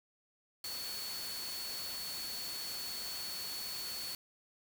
sine tone in noise, 4422 Hz, C#8, 5 cents flat, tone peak -41 dBFS, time 0.64-4.15 s, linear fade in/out 2 ms, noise white, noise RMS -44 dBFS, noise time 0.64-4.15 s, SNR 0 dB, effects none

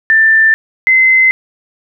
sine tone pair in turn, 1778 / 2057 Hz, A6 / C7, +18 / -30 cents, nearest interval minor third, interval 252 cents, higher second, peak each -5 dBFS, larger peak neither, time 0.1-0.54 / 0.87-1.31 s, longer neither, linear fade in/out 0 ms, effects none

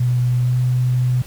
sine tone with pitch glide, 123.47 to 125.41 Hz, B2 to B2, 0 to +27 cents, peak -14 dBFS, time 0-1.22 s, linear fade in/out 5 ms, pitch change +27 cents, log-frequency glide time 0.43-0.56 s, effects added 50 Hz sine -43 dBFS peak until 1.26 s + pink hiss -41 dBFS RMS until 1.26 s

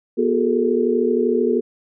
sine tone cluster, 242.2 / 364.3 / 414.2 / 447.1 Hz, B3 / F#4 / G#4 / A4, -34 / -27 / -5 / +28 cents, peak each -21 dBFS, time 0.17-1.61 s, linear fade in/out 20 ms, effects none

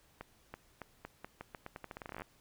accelerating click train, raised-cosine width 0.5 ms, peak -28 dBFS, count 22, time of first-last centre 0.21-2.22 s, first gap 330 ms, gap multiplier 0.84, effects pink hiss -67 dBFS RMS until 2.4 s

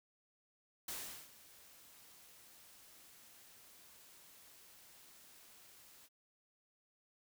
white noise with ADSR envelope, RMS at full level -43 dBFS, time 0.88-6.09 s, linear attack 4 ms, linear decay 390 ms, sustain -18 dB, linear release 39 ms, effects none

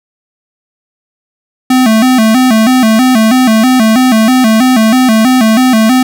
square tone with vibrato, 237.6 Hz, A#3, 33 cents sharp, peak -5 dBFS, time 1.7-6.03 s, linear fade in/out 5 ms, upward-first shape square, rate 3.1 Hz, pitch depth 130 cents each way, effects none

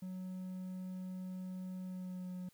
triangle tone with pitch glide, 185 to 181.93 Hz, F#3 to F#3, 0 to -29 cents, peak -39 dBFS, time 0.02-2.49 s, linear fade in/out 5 ms, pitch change -29 cents, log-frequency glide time 1.83-2.33 s, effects white hiss -70 dBFS RMS until 2.53 s

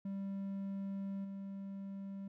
triangle tone with level steps, 196.1 Hz, G3, 1 cent sharp, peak -36 / -40 dBFS, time 0.05-2.28 s, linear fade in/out 5 ms, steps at 1.24 s, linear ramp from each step 10 ms, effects none

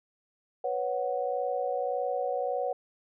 sine chord, B suspended second, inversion none, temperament just, 493.9 / 555.6 / 740.8 Hz, B4 / C#5 / F#5, 0 / +4 / +2 cents, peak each -32 dBFS, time 0.64-2.73 s, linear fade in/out 5 ms, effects none

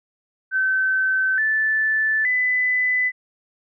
sine tone with pitch steps, 1535 / 1753.1 / 2002 Hz, G6 / A6 / B6, -37 / -7 / +23 cents, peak -17 dBFS, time 0.51-3.12 s, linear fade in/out 50 ms, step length 870 ms, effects none

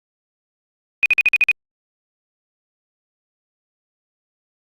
sine tone bursts, 2489 Hz, D#7, in tune, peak -10 dBFS, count 7, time 1.03-1.514 s, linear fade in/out 0 ms, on 28 ms, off 48 ms, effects Opus 48 kbps

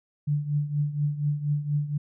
sine tone with tremolo, 146.83 Hz, D3, in tune, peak -20 dBFS, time 0.27-1.98 s, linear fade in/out 10 ms, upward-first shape triangle, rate 4.2 Hz, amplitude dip 80%, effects none

